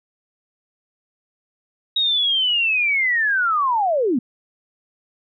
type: linear sweep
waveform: sine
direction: down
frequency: 3806 to 218.1 Hz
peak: -16 dBFS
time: 1.96-4.19 s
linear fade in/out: 5 ms
effects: none